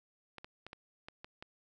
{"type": "clicks", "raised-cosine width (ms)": 0.3, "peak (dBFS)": -30, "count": 7, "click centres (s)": [0.383, 0.445, 0.666, 0.731, 1.085, 1.245, 1.425], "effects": []}